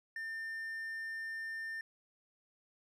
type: tone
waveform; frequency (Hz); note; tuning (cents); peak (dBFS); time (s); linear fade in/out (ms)
triangle; 1800; A6; +39; -37; 0.16-1.81; 2
effects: none